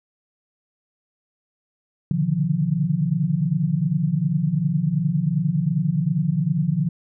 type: tone cluster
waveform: sine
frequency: 125.4 / 143.1 / 152.9 / 175.6 Hz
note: B2 / D3 / D#3 / F3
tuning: +27 / -45 / -30 / +10 cents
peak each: -31 / -26 / -22 / -22 dBFS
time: 2.11-6.89 s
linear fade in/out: 2 ms
effects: none